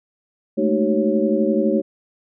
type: tone cluster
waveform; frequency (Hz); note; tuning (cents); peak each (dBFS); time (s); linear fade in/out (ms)
sine; 213 / 224.8 / 308.8 / 380.5 / 549; G#3 / A3 / D#4 / F#4 / C#5; +44 / +37 / -13 / +48 / -17; -22; 0.57-1.82; 20
effects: none